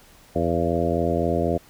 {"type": "harmonic tone with a mistuned harmonic", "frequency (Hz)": 84, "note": "E2", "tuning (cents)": 33, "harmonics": [1, 2, 3, 4, 5, 6, 7, 8], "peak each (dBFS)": [-28, -28, -28, -28, -28, -28, -28, -28], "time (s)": [0.35, 1.58], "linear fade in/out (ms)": 10, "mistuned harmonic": 8, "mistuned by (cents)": 28, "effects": ["pink hiss -52 dBFS RMS until 1.69 s"]}